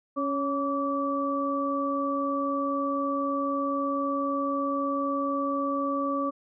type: tone cluster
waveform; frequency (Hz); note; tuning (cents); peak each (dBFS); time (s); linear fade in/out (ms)
sine; 277.9 / 557 / 1154; C#4 / C#5 / D6; +4 / +8 / -31; -29 / -31 / -29; 0.16-6.31; 20
effects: none